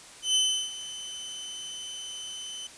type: tone with ADSR envelope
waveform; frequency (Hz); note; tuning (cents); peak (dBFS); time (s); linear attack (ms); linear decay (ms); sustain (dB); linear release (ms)
sawtooth; 3040; F#7; +46; -17; 0.22-2.67; 130; 350; -16; 3
effects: white hiss -48 dBFS RMS until 2.77 s + resampled to 22050 Hz